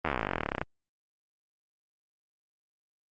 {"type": "slowing click train", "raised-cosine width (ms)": 0.5, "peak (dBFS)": -13, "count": 28, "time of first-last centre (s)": [0.05, 0.615], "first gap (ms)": 12, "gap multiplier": 1.04, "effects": ["Opus 24 kbps"]}